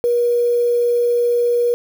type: tone with quantisation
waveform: sine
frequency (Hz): 479.5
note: A#4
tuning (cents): +49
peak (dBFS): -13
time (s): 0.04-1.74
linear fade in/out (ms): 0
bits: 6
effects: none